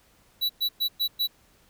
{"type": "tone bursts", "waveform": "square", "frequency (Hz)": 3935, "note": "B7", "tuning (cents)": -7, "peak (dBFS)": -23, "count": 5, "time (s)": [0.41, 1.275], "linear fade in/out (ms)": 20, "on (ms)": 85, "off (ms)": 110, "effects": ["pink hiss -61 dBFS RMS until 1.69 s"]}